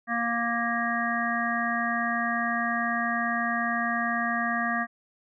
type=harmonic tone; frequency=234.4 Hz; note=A#3; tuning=10 cents sharp; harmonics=1 / 3 / 5 / 7 / 8; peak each=-31 / -31 / -31 / -31 / -31 dBFS; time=0.07-4.87 s; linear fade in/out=50 ms; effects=none